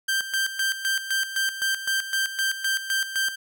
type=tone with tremolo; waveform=sawtooth; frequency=1572 Hz; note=G6; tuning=4 cents sharp; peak=-18 dBFS; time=0.08-3.36 s; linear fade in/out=10 ms; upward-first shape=square; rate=3.9 Hz; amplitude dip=70%; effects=none